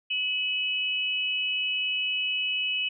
sine tone pair together, 2564 / 2961 Hz, E7 / F#7, -49 / +1 cents, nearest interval major second, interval 250 cents, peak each -28 dBFS, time 0.1-2.89 s, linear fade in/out 10 ms, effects none

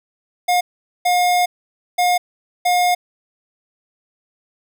square tone bursts at uneven times, 715 Hz, F5, 41 cents sharp, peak -14 dBFS, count 4, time 0.48-0.61 / 1.05-1.46 / 1.98-2.18 / 2.65-2.95 s, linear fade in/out 10 ms, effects none

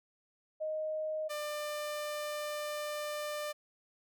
sine / sawtooth tone pair in turn, 622.3 / 596.3 Hz, D#5 / D5, 0 / +26 cents, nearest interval minor second, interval 74 cents, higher first, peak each -33 / -32 dBFS, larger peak second, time 0.6-1.29 / 1.29-3.53 s, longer second, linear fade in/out 20 ms, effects none

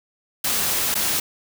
white noise with dropouts, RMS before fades -22 dBFS, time 0.44-1.2 s, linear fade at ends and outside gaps 5 ms, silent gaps 0.943-0.952 s, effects none

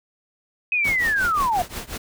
sine linear sweep, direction down, 2552 to 682 Hz, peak -18 dBFS, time 0.72-1.62 s, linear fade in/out 2 ms
pink noise with tremolo, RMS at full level -29 dBFS, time 0.84-1.98 s, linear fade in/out 10 ms, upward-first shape triangle, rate 5.6 Hz, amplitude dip 95%
effects none

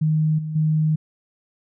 sine tone with level steps, 155.56 Hz, D#3, in tune, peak -16 / -25 / -16 dBFS, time 0.01-0.96 s, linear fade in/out 10 ms, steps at 0.38 / 0.55 s, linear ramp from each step 10 ms, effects none

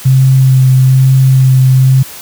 sine tone with vibrato, 131.3 Hz, C3, 6 cents sharp, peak -3 dBFS, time 0.05-2.03 s, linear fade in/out 10 ms, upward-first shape sine, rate 1.1 Hz, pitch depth 14 cents each way, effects white hiss -29 dBFS RMS until 2.21 s + high-pass 60 Hz 12 dB/octave

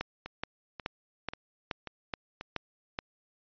two click trains, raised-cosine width 0.3 ms, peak -16 / -23 dBFS, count 8 / 5, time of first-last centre 0.01-2.989 / 0.26-2.411 s, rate 2.35 / 1.86 Hz, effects resampled to 11025 Hz

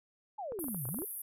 sine exponential two-way sweep, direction down then up, 886 to 114.4 to 445.6 Hz, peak -37 dBFS, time 0.38-1.05 s, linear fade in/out 10 ms, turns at 0.87 s
clicks, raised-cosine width 1 ms, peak -32 dBFS, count 10, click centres 0.521 / 0.59 / 0.642 / 0.684 / 0.746 / 0.854 / 0.889 / 0.944 / 0.988 / 1.02 s
white band-pass noise, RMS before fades -42 dBFS, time 0.59-1.22 s, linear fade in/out 5 ms, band 10000 to 14000 Hz, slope 96 dB/octave
effects none

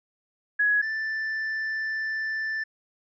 sine / triangle tone pair in turn, 1677 / 1765 Hz, G#6 / A6, +16 / +5 cents, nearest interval minor second, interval 89 cents, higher second, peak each -19 / -25 dBFS, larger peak first, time 0.59-0.82 / 0.82-2.64 s, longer second, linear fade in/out 10 ms, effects resampled to 16000 Hz

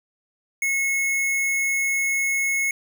square tone, 2182 Hz, C#7, 28 cents flat, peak -21 dBFS, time 0.62-2.71 s, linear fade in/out 2 ms, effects none

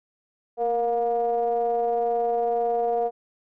triangle ring-modulated tone, 120 Hz, B2, 49 cents flat, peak -16 dBFS, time 0.57-3.11 s, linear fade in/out 50 ms, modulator 589 Hz, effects none

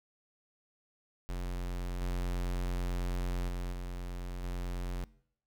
square tone with level steps, 44.57 Hz, F1, 36 cents sharp, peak -35 / -32 / -35 / -38 / -35 dBFS, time 1.29-5.04 s, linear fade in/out 0 ms, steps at 2.01 / 3.48 / 3.72 / 4.43 s, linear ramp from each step 10 ms, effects noise-tail reverb RT60 0.7 s tail -22 dB re dry

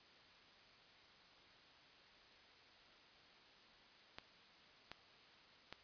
clicks, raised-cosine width 0.2 ms, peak -30 dBFS, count 3, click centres 4.185 / 4.916 / 5.726 s, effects white hiss -64 dBFS RMS until 5.83 s + resampled to 11025 Hz

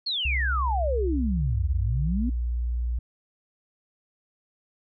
sine exponential two-way sweep, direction down then up, 4435 to 74.6 to 261.2 Hz, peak -25 dBFS, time 0.06-2.3 s, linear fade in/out 10 ms, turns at 1.7 s
sine tone with pitch glide, 65.41 to 59.64 Hz, C2 to A#1, 0 to +40 cents, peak -24 dBFS, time 0.25-2.99 s, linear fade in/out 5 ms, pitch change -160 cents, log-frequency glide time 1.64-1.72 s
effects none

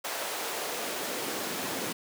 pink noise with high-pass filter sweep, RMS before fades -34 dBFS, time 0.04-1.93 s, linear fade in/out 10 ms, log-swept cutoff 610 to 230 Hz, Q 1.2, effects none

